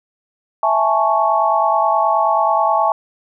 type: chord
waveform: sine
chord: A major seventh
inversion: second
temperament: equal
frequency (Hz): 659.3 / 830.6 / 880 / 1108.7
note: E5 / G#5 / A5 / C#6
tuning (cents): 0 / 0 / 0 / 0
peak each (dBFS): -18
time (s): 0.63-2.92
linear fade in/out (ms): 2
effects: none